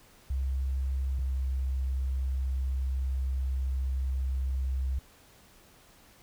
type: tone pair in turn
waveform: sine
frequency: 66.4 / 65.71 Hz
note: C2 / C2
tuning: +26 / +8 cents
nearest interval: unison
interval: 18 cents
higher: first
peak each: -27 dBFS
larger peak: neither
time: 0.3-1.19 / 1.19-4.99 s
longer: second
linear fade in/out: 5 ms
effects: pink hiss -58 dBFS RMS until 6.22 s